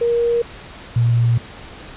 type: tone pair in turn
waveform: sine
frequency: 471.4 / 117.85 Hz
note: A#4 / A#2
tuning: +19 / +19 cents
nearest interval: 2 octaves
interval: 2400 cents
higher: first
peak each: -14 / -12 dBFS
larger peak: second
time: 0.01-0.42 / 0.96-1.38 s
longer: second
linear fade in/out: 5 ms
effects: pink hiss -37 dBFS RMS until 1.96 s + resampled to 8000 Hz